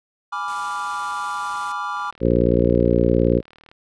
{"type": "chord", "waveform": "triangle", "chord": "G# diminished seventh", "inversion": "none", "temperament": "equal", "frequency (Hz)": [830.6, 987.8, 1174.7, 1396.9], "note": ["G#5", "B5", "D6", "F6"], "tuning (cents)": [0, 0, 0, 0], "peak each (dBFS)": [-30, -28, -25, -29], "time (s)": [0.32, 2.11], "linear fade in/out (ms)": 10}
{"type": "noise", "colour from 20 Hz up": "white", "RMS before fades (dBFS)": -40, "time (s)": [0.48, 1.72], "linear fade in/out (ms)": 0}
{"type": "click train", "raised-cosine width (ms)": 0.3, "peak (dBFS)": -31, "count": 68, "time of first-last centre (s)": [1.97, 3.715], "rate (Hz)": 38.4}
{"type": "harmonic tone", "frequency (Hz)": 59, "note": "A#1", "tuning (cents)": 22, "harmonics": [1, 2, 3, 4, 5, 6, 7, 8, 9], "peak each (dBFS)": [-23, -23, -23, -23, -23, -23, -23, -23, -23], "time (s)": [2.2, 3.42], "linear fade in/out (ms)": 50}
{"effects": ["resampled to 22050 Hz"]}